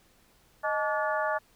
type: harmonic tone with a mistuned harmonic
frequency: 288.3 Hz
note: D4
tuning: 32 cents flat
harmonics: 2 / 3 / 4 / 5 / 6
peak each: -30 / -32 / -33 / -34 / -35 dBFS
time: 0.63-1.39 s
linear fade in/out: 20 ms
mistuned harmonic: 2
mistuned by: +130 cents
effects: pink hiss -63 dBFS RMS until 1.55 s